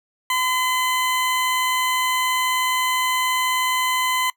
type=tone; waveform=20% pulse; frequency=1019 Hz; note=C6; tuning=46 cents flat; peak=-14 dBFS; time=0.3-4.3 s; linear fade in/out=2 ms; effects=noise-tail reverb RT60 0.1 s tail -21 dB re dry